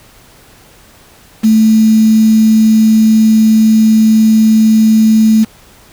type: tone with quantisation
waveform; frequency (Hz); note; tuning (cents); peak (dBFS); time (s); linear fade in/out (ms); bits
sine; 219.5; A3; -4; -4; 1.43-5.45; 20; 4
effects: pink hiss -42 dBFS RMS until 5.92 s